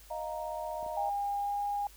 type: chord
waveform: sine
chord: Eb suspended second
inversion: none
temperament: equal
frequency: 622.3 / 698.5 / 932.3 Hz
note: Eb5 / F5 / Bb5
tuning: 0 / 0 / 0 cents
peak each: -38 / -40 / -39 dBFS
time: 0.1-1.1 s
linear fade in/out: 10 ms
type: clicks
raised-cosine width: 2 ms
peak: -40 dBFS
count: 2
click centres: 0.829 / 0.864 s
type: tone with pitch glide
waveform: sine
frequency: 808 to 814.6 Hz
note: G#5 to G#5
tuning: -48 to -34 cents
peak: -30 dBFS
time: 0.97-1.87 s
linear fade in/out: 2 ms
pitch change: +14 cents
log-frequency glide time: 1.35-1.62 s
effects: added 50 Hz sine -55 dBFS peak until 1.96 s + white hiss -57 dBFS RMS until 1.96 s